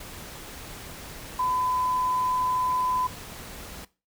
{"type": "tone in noise", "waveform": "sine", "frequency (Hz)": 1008, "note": "B5", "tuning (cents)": 35, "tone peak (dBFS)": -23, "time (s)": [1.39, 3.07], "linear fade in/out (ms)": 5, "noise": "pink", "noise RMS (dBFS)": -41, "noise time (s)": [0, 3.85], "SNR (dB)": 15, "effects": ["noise-tail reverb RT60 0.3 s tail -19 dB re dry"]}